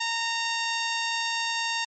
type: tone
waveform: 10% pulse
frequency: 921 Hz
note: A#5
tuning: 21 cents flat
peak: -17 dBFS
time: 0-1.85 s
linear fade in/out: 10 ms
effects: MP3 32 kbps